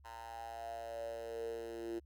10% pulse tone with high-pass filter sweep, 115.1 Hz, A#2, 22 cents flat, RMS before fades -44 dBFS, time 0.04-2 s, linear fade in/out 20 ms, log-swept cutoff 980 to 340 Hz, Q 8.6, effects added 70 Hz sine -59 dBFS peak until 2.05 s

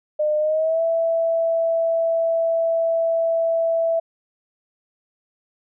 sine tone with pitch glide, 606 to 660.8 Hz, D#5 to E5, -46 to +4 cents, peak -17 dBFS, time 0.19-4 s, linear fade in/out 10 ms, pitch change +150 cents, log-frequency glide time 0.38-0.82 s, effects none

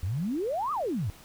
sine exponential two-way sweep, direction up then down, 82.41 to 1274 to 85.7 Hz, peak -27 dBFS, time 0.03-1.1 s, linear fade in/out 0 ms, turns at 0.72 s, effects pink hiss -52 dBFS RMS until 1.24 s

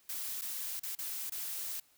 blue noise with dropouts, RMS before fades -39 dBFS, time 0.09-1.8 s, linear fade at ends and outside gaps 5 ms, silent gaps 0.413-0.418 / 0.797-0.832 / 0.952-0.987 / 1.298-1.319 s, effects white hiss -67 dBFS RMS until 1.97 s

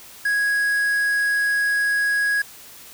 triangle tone with quantisation, 1659 Hz, G#6, 2 cents flat, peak -16 dBFS, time 0.25-2.42 s, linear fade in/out 5 ms, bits 6, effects white hiss -43 dBFS RMS until 2.93 s

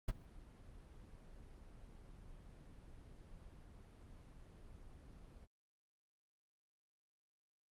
brown noise with ADSR envelope, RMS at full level -33 dBFS, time 0.08-5.47 s, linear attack 7 ms, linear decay 29 ms, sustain -24 dB, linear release 33 ms, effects Opus 32 kbps

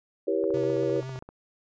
sine chord, E diminished seventh, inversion none, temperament equal with one note detuned, 329.6 / 392 / 478.4 / 554.4 Hz, E4 / G4 / Bb4 / Db5, 0 / 0 / +45 / 0 cents, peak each -30 / -27 / -29 / -30 dBFS, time 0.27-1.01 s, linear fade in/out 10 ms
click train, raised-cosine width 1 ms, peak -29 dBFS, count 14, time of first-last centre 0.44-1.29 s, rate 15.3 Hz
square tone with vibrato, 130.81 Hz, C3, in tune, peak -35 dBFS, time 0.54-1.19 s, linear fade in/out 0 ms, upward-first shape sine, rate 7.7 Hz, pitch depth 28 cents each way
effects resampled to 16000 Hz

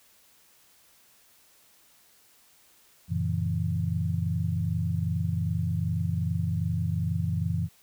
sine chord, F# dominant seventh, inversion none, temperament equal with one note detuned, 92.5 / 115.07 / 138.59 / 164.81 Hz, F#2 / A#2 / C#3 / E3, 0 / -22 / 0 / 0 cents, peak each -29 / -32 / -35 / -29 dBFS, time 3.08-7.69 s, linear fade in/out 50 ms, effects white hiss -60 dBFS RMS until 7.82 s

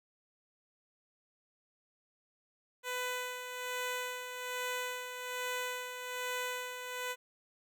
10% pulse tone with tremolo, 499.2 Hz, B4, 19 cents sharp, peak -26 dBFS, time 2.83-7.16 s, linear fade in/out 50 ms, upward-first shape sine, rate 1.2 Hz, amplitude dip 55%, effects none

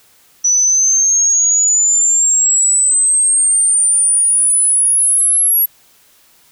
sine exponential sweep, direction up, 5910 to 11450 Hz, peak -9 dBFS, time 0.44-5.66 s, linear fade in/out 10 ms, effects white hiss -50 dBFS RMS until 6.51 s

